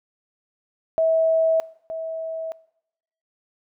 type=tone pair in turn; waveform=sine; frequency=648 / 648 Hz; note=E5 / E5; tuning=-30 / -30 cents; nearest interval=unison; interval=0 cents; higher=neither; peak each=-16 / -27 dBFS; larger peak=first; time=0.98-1.6 / 1.9-2.52 s; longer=neither; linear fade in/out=0 ms; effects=noise-tail reverb RT60 0.8 s tail -22 dB re dry